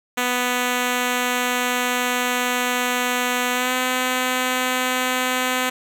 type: tone with pitch glide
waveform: 5% pulse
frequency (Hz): 247.6 to 254.3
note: B3 to C4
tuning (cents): +5 to -49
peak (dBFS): -8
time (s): 0.17-5.7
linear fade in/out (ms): 10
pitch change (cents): +46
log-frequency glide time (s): 3.53-3.73
effects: none